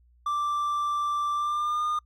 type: tone with pitch glide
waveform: triangle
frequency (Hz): 1174.7 to 1216.1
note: D6 to D#6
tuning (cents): 0 to -40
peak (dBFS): -23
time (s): 0.26-1.99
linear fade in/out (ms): 5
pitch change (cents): +60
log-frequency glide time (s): 1.34-1.84
effects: noise-tail reverb RT60 0.1 s tail -25 dB re dry + added 60 Hz sine -57 dBFS peak until 2.05 s